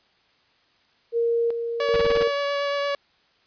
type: tone with tremolo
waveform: sine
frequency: 466.2 Hz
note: A#4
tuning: in tune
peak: -19 dBFS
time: 1.12-2.32 s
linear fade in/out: 50 ms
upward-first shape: square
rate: 1.3 Hz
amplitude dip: 50%
type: tone with vibrato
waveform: sawtooth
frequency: 568 Hz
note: C#5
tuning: 42 cents sharp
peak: -19 dBFS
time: 1.8-2.95 s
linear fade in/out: 2 ms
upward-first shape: triangle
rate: 8.7 Hz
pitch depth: 11 cents each way
type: noise bursts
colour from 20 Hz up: pink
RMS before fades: -29 dBFS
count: 6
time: 1.94-2.227 s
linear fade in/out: 0 ms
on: 22 ms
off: 31 ms
effects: white hiss -62 dBFS RMS until 3.46 s + resampled to 11025 Hz